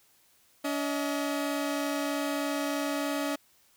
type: tone pair together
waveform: sawtooth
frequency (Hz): 285 / 633.2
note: C#4 / D#5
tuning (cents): +48 / +30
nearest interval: octave + major second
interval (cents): 1382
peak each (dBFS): -26 / -30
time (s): 0.64-3.36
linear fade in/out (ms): 10
effects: white hiss -64 dBFS RMS until 3.76 s

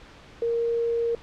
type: tone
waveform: sine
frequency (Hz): 466.2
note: A#4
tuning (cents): 0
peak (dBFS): -22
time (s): 0.42-1.15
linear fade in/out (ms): 2
effects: pink hiss -48 dBFS RMS until 1.22 s + low-pass 4000 Hz 12 dB/octave

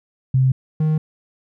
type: tone pair in turn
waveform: sine / triangle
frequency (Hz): 130.81 / 155.56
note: C3 / D#3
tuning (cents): 0 / 0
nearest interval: minor third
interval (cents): 300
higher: second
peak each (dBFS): -12 / -13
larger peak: first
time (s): 0.34-0.52 / 0.8-0.98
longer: neither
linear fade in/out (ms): 5
effects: none

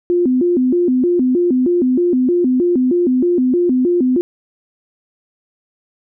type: tone with vibrato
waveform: sine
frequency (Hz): 299.1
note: D4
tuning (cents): +32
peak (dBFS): -11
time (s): 0.1-4.21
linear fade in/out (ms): 0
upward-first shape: square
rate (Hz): 3.2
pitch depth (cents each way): 280
effects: none

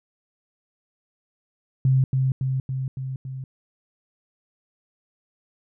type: tone with echo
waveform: sine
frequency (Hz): 131.8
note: C3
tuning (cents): +13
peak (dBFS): -15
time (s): 1.85-2.04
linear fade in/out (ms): 2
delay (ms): 280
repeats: 5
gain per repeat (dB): -3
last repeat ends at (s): 3.44
effects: none

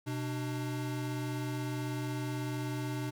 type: tone pair together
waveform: square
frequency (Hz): 125.8 / 298.9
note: B2 / D4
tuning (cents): +32 / +31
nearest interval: octave + minor third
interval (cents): 1499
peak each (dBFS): -36 / -39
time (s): 0.06-3.11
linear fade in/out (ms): 20
effects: none

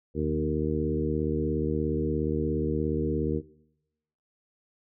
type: harmonic tone with a mistuned harmonic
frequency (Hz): 77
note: D#2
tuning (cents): -17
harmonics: 1 / 2 / 3 / 4 / 5 / 6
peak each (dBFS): -32 / -32 / -32 / -32 / -32 / -32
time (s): 0.14-3.42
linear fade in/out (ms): 50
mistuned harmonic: 2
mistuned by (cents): -21
effects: noise-tail reverb RT60 0.9 s tail -20 dB re dry

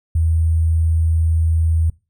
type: tone with sample-and-hold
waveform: sine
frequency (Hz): 81.2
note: E2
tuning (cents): -26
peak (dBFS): -13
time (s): 0.15-1.9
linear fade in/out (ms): 5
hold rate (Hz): 8820
effects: noise-tail reverb RT60 0.3 s tail -23 dB re dry

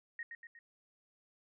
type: tone with echo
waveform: sine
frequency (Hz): 1864.7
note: A#6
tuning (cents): 0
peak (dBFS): -39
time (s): 0.19-0.23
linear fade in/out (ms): 2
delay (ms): 120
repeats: 3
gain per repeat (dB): -5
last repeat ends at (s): 0.59
effects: none

